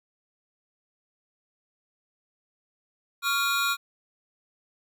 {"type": "tone cluster", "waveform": "square", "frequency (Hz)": [1120, 1394, 2437, 3812], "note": ["C#6", "F6", "D#7", "A#7"], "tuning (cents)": [18, -4, -37, 38], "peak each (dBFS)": [-31, -27, -32, -31], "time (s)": [3.22, 3.77], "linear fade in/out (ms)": 50, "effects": []}